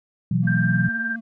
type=chord; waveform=sine; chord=B suspended fourth; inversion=none; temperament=equal; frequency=123.47 / 164.81 / 185 Hz; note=B2 / E3 / F#3; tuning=0 / 0 / 0 cents; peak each=-22 dBFS; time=0.31-0.89 s; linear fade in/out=5 ms
type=tone with vibrato; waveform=triangle; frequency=227.3 Hz; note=A#3; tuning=43 cents flat; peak=-28 dBFS; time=0.42-1.21 s; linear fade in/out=20 ms; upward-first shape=sine; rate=15 Hz; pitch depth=33 cents each way
type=tone with tremolo; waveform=sine; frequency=1582 Hz; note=G6; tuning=15 cents sharp; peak=-21 dBFS; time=0.47-1.16 s; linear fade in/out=5 ms; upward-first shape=sine; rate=19 Hz; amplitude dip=50%
effects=none